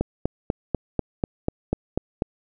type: click train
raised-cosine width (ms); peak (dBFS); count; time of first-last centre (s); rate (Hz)
2; -8; 10; 0.01-2.221; 4.07
effects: none